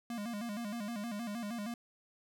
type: tone with vibrato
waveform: square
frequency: 220 Hz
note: A3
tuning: in tune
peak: -38 dBFS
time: 0.1-1.74 s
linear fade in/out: 2 ms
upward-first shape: square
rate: 6.4 Hz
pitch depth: 120 cents each way
effects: none